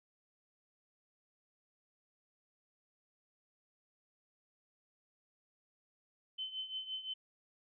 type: tone with tremolo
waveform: sine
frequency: 3060 Hz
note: G7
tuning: 42 cents flat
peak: -36 dBFS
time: 6.38-7.14 s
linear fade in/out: 10 ms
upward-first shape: triangle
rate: 5.8 Hz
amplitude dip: 80%
effects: none